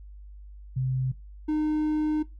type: tone pair in turn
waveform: sine / triangle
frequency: 130 / 306 Hz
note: C3 / D#4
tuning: -11 / -29 cents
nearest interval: octave + minor third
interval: 1482 cents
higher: second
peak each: -24 / -21 dBFS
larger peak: second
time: 0.76-1.12 / 1.48-2.23 s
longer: second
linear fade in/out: 10 ms
effects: noise-tail reverb RT60 0.2 s tail -19 dB re dry + added 50 Hz sine -42 dBFS peak until 2.39 s